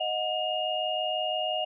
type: tone cluster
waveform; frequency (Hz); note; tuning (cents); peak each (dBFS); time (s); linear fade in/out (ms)
sine; 623 / 729 / 2843; D#5 / F#5 / F7; +2 / -26 / +30; -31; 0-1.65; 10
effects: none